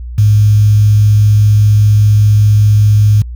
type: tone with quantisation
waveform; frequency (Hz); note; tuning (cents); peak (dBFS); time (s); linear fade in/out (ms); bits
sine; 105; G#2; +19; -4; 0.18-3.22; 5; 5
effects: added 60 Hz sine -21 dBFS peak until 3.35 s

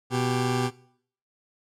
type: tone pair together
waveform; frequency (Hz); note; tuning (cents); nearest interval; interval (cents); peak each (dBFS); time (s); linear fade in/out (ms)
20% pulse; 123.9 / 393.4; B2 / G4; +6 / +6; octave + minor sixth; 2000; -20 / -23; 0.1-0.71; 50
effects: noise-tail reverb RT60 0.6 s tail -20 dB re dry + low-pass 10000 Hz 12 dB/octave

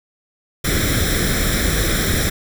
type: noise with comb filter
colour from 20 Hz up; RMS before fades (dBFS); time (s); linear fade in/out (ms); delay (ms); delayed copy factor
pink; -18; 0.64-2.3; 10; 0.54; +0.8
effects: none

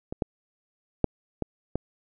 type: clicks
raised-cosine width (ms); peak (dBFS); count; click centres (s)
2; -19 / -11 / -6 / -14 / -13; 5; 0.125 / 0.222 / 1.043 / 1.423 / 1.756
effects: none

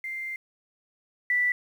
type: tone pair in turn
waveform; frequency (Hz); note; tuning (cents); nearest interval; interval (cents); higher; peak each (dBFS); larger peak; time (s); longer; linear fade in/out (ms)
sine; 2093 / 1971; C7 / B6; 0 / -4; minor second; 104; first; -31 / -21; second; 0.04-0.36 / 1.3-1.52; first; 2
effects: 9-bit

